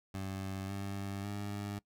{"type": "tone with pitch steps", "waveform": "20% pulse", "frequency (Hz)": [96.1, 98.92, 101.81], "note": ["G2", "G2", "G#2"], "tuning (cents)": [-34, 16, -34], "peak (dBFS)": -33, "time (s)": [0.14, 1.79], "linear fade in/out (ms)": 5, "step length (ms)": 550, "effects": ["noise-tail reverb RT60 0.1 s tail -21 dB re dry"]}